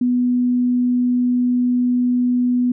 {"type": "tone", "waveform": "sine", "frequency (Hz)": 246.9, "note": "B3", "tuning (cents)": 0, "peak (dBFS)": -14, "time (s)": [0.01, 2.72], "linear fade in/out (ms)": 5, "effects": []}